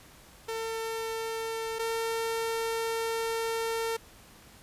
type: tone pair in turn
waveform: sawtooth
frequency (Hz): 450.3 / 454.2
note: A4 / A#4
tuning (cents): +40 / -45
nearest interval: unison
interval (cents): 15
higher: second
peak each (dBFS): -28 / -25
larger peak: second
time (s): 0.48-1.79 / 1.79-3.97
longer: second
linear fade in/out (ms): 10
effects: pink hiss -54 dBFS RMS until 4.62 s + resampled to 32000 Hz